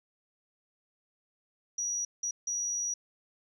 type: tone bursts at uneven times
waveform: sine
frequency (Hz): 5800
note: F#8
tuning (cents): -35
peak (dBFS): -29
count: 3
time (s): 1.78-2.05 / 2.23-2.31 / 2.47-2.94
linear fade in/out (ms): 5
effects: tanh soft clip ceiling -25 dBFS